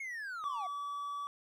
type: linear sweep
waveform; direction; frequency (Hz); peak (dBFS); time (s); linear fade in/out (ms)
triangle; down; 2200 to 698.5; -37; 0-0.67; 5
type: tone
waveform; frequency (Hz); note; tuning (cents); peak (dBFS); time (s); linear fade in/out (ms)
triangle; 1147; D6; -41; -35; 0.44-1.27; 0
effects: none